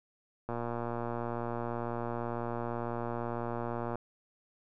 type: click train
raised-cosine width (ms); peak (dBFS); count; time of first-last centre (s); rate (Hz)
1; -22; 410; 0.49-3.956; 118
effects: none